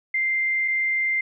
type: tone pair in turn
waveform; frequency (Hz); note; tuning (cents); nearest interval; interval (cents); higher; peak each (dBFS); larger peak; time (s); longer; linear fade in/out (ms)
sine; 2092 / 2092; C7 / C7; -1 / -1; unison; 0; neither; -20; neither; 0.14-0.68 / 0.68-1.21; first; 5
effects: none